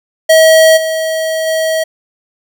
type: tone with level steps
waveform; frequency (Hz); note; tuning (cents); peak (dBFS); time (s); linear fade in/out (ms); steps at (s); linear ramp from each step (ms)
square; 640; D#5; +49; -4 / -14 / -12; 0.29-1.84; 10; 0.76 / 1.46; 20
effects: none